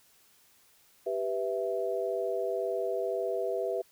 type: chord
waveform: sine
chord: E minor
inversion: first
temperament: equal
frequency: 392 / 493.9 / 659.3 Hz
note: G4 / B4 / E5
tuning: 0 / 0 / 0 cents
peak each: -33 dBFS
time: 1.06-3.82 s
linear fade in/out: 10 ms
effects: white hiss -63 dBFS RMS until 3.91 s

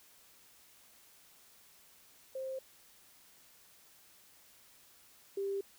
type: tone pair in turn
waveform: sine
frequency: 527 / 394.8 Hz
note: C5 / G4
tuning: +12 / +12 cents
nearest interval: perfect fourth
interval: 500 cents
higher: first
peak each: -37 / -33 dBFS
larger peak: second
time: 2.35-2.59 / 5.37-5.61 s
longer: neither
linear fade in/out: 5 ms
effects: white hiss -62 dBFS RMS until 5.78 s

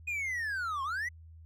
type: linear two-way sweep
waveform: triangle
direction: down then up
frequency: 2489 to 1046.5 to 2025 Hz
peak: -30 dBFS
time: 0.07-1.09 s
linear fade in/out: 10 ms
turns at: 0.83 s
effects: added 81 Hz sine -49 dBFS peak until 1.45 s

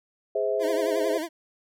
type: chord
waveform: sine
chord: Ab augmented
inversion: none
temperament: just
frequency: 415.3 / 519.1 / 648.9 Hz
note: Ab4 / C5 / E5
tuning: 0 / -14 / -27 cents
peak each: -27 / -28 / -27 dBFS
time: 0.35-1.18 s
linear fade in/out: 5 ms
type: tone with vibrato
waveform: 25% pulse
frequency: 324.1 Hz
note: E4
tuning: 29 cents flat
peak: -25 dBFS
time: 0.59-1.29 s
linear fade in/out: 50 ms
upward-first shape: sine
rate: 11 Hz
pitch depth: 110 cents each way
effects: none

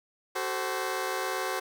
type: chord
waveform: 15% pulse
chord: F# diminished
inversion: none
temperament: equal with one note detuned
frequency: 378 / 440 / 523.3 Hz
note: F#4 / A4 / C5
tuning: +37 / 0 / 0 cents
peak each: -26 / -31 / -27 dBFS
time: 0.35-1.6 s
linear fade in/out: 10 ms
effects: none

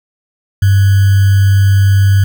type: tone with sample-and-hold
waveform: sine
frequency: 98 Hz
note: G2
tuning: in tune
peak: -5 dBFS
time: 0.62-2.24 s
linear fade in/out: 5 ms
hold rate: 1575 Hz
effects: none

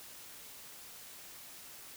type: silence
effects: white hiss -51 dBFS RMS until 1.96 s

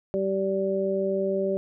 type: harmonic tone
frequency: 193.7 Hz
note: G3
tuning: 20 cents flat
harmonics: 1 / 2 / 3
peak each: -30 / -26 / -27 dBFS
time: 0.14-1.57 s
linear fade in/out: 0 ms
effects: none

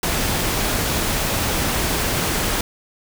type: noise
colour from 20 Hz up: pink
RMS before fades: -21 dBFS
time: 0.03-2.61 s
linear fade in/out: 2 ms
effects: none

